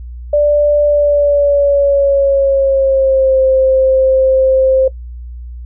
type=tone with pitch glide; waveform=sine; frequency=587.3 to 526.3 Hz; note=D5 to C5; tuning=0 to +10 cents; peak=-7 dBFS; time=0.33-4.88 s; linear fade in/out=5 ms; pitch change=-190 cents; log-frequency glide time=0.85-3.41 s; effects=noise-tail reverb RT60 0.1 s tail -19 dB re dry + added 60 Hz sine -25 dBFS peak until 5.65 s